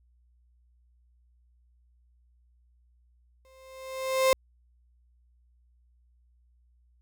35% pulse tone with exponential growth, 525 Hz, C5, 6 cents sharp, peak -16 dBFS, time 3.45-4.33 s, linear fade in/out 0 ms, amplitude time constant 190 ms, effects added 60 Hz sine -61 dBFS peak until 7.01 s

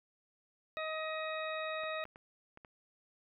harmonic tone, 630 Hz, D#5, 21 cents sharp, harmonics 1 / 2 / 3 / 4 / 6, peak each -39 / -42 / -44 / -45 / -47 dBFS, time 0.77-2.04 s, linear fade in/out 0 ms
clicks, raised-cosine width 0.5 ms, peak -37 dBFS, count 5, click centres 1.836 / 2.054 / 2.159 / 2.574 / 2.648 s
effects none

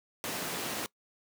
pink high-pass noise, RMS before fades -36 dBFS, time 0.24-0.86 s, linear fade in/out 0 ms, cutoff 210 Hz, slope 12 dB/octave, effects noise-tail reverb RT60 0.1 s tail -22 dB re dry

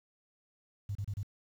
sine tone bursts, 100.8 Hz, G2, 49 cents sharp, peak -33 dBFS, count 4, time 0.89-1.231 s, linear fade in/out 5 ms, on 62 ms, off 31 ms, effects 10-bit

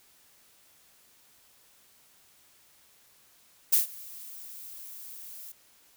violet noise with ADSR envelope, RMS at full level -20 dBFS, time 3.72-5.52 s, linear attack 13 ms, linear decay 130 ms, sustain -24 dB, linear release 4 ms, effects white hiss -61 dBFS RMS until 5.96 s

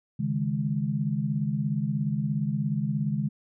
sine chord, C# suspended second, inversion none, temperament equal, 138.59 / 155.56 / 207.7 Hz, C#3 / D#3 / G#3, 0 / 0 / 0 cents, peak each -29 dBFS, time 0.19-3.29 s, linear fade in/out 10 ms, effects none

